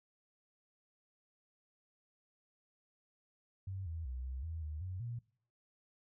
sine tone with pitch steps, 95.6 / 81.8 / 63.3 / 65 / 81.4 / 76.3 / 92.1 / 118.6 Hz, G2 / E2 / B1 / C2 / E2 / D#2 / F#2 / A#2, -43 / -13 / +43 / -11 / -21 / -33 / -7 / +30 cents, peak -39 dBFS, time 3.67-5.19 s, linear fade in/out 5 ms, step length 190 ms, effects noise-tail reverb RT60 0.5 s tail -21 dB re dry

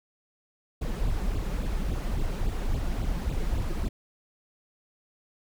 brown noise with flanger, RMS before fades -28 dBFS, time 0.81-3.89 s, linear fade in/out 10 ms, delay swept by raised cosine 0.25 to 5.65 ms, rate 3.6 Hz, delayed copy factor +0.9, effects none

